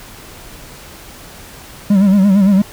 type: tone with vibrato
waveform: triangle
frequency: 196.8 Hz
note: G3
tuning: 7 cents sharp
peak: -5 dBFS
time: 1.9-2.62 s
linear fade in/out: 5 ms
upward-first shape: sine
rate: 8.8 Hz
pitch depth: 89 cents each way
effects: pink hiss -36 dBFS RMS until 2.72 s